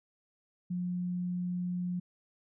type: tone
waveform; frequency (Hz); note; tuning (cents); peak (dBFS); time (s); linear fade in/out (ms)
sine; 178.6; F3; +39; -31; 0.7-2; 10
effects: none